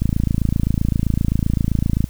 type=click train; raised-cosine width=5 ms; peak=-5 dBFS; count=57; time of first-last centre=0.02-2.042 s; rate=27.7 Hz; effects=added 60 Hz sine -36 dBFS peak until 2.09 s + white hiss -48 dBFS RMS until 2.09 s